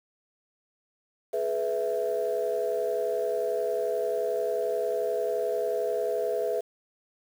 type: chord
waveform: sine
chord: E major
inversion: first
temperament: equal with one note detuned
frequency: 422.6 / 493.9 / 659.3 Hz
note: G#4 / B4 / E5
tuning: +30 / 0 / 0 cents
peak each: -29 dBFS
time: 1.33-6.61 s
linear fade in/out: 10 ms
effects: tanh soft clip ceiling -18 dBFS + 8-bit